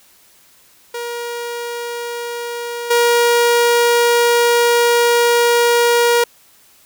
sawtooth tone with level steps, 475 Hz, A#4, 33 cents sharp, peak -19 / -7 dBFS, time 0.94-6.24 s, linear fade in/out 5 ms, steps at 2.9 s, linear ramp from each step 10 ms, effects white hiss -50 dBFS RMS until 6.85 s

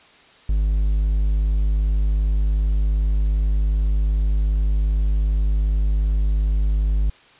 triangle tone, 51.3 Hz, G#1, 21 cents flat, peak -14 dBFS, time 0.49-7.1 s, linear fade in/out 5 ms, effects white hiss -50 dBFS RMS until 7.39 s + resampled to 8000 Hz

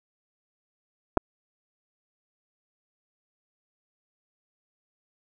clicks, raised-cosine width 1 ms, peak -7 dBFS, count 2, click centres 1.172 / 1.175 s, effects none

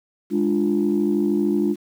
sine chord, D diminished, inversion second, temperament equal with one note detuned, 207.7 / 296.2 / 349.2 Hz, Ab3 / D4 / F4, 0 / +15 / 0 cents, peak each -21 dBFS, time 0.3-1.76 s, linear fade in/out 50 ms, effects tanh soft clip ceiling -10 dBFS + 8-bit

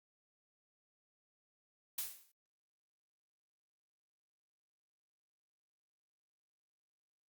blue noise with exponential decay, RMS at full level -35 dBFS, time 1.98-2.32 s, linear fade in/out 5 ms, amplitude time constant 73 ms, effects Opus 48 kbps

